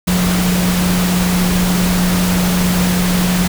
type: tone in noise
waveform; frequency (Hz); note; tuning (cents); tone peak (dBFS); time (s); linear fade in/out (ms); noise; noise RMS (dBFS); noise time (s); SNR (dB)
sine; 180; F#3; -47; -13; 0.07-3.48; 10; pink; -19; 0.07-3.48; +3
effects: none